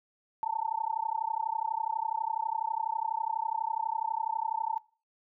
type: tone with amplitude modulation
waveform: sine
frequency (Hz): 892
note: A5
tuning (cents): +23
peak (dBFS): -25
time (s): 0.43-4.78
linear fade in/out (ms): 0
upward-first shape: sine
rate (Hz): 32.1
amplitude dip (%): 100
effects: noise-tail reverb RT60 0.4 s tail -22 dB re dry